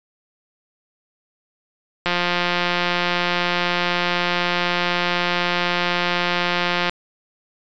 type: click train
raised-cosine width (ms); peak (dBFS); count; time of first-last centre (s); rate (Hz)
0.3; -4; 852; 2.06-6.895; 176
effects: resampled to 16000 Hz